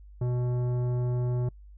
sine tone with tanh clipping, 123.3 Hz, B2, 2 cents flat, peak -27 dBFS, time 0.21-1.49 s, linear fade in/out 5 ms, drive 13 dB, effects noise-tail reverb RT60 0.1 s tail -26 dB re dry + added 50 Hz sine -46 dBFS peak until 1.77 s

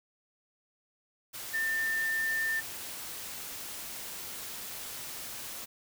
sine tone in noise, 1795 Hz, A6, 34 cents sharp, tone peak -28 dBFS, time 1.53-2.61 s, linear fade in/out 20 ms, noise white, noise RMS -41 dBFS, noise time 1.33-5.66 s, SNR +10 dB, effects none

